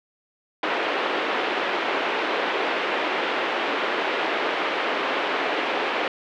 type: band-pass noise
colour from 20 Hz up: pink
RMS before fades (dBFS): -25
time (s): 0.63-6.08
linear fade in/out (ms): 2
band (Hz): 340 to 3100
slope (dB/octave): 24
effects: none